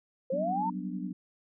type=linear sweep; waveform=sine; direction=up; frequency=508 to 932.3 Hz; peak=-28 dBFS; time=0.3-0.7 s; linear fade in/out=5 ms
type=chord; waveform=sine; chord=G major seventh; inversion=third; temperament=equal; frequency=185 / 196 / 246.9 / 293.7 Hz; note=F#3 / G3 / B3 / D4; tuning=0 / 0 / 0 / 0 cents; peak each=-36 / -41 / -39 / -40 dBFS; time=0.32-1.13 s; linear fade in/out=10 ms
effects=none